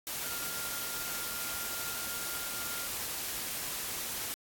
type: tone in noise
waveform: sine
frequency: 1400 Hz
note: F6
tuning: 4 cents sharp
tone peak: -45 dBFS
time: 0.24-2.87 s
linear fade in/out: 0 ms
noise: white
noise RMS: -37 dBFS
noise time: 0.07-4.34 s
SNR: -11 dB
effects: AAC 64 kbps